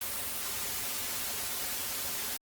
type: noise with comb filter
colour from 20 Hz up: white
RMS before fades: -35 dBFS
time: 0.01-2.37 s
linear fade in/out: 5 ms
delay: 6.2 ms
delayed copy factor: -0.65
effects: Opus 32 kbps